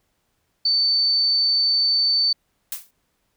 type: tone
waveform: sine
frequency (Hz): 4536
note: C#8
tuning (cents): +39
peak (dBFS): -16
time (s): 0.65-2.33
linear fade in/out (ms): 5
type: noise with exponential decay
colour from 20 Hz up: blue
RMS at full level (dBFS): -25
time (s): 2.72-2.91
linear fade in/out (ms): 2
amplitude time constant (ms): 41
effects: pink hiss -70 dBFS RMS until 3.36 s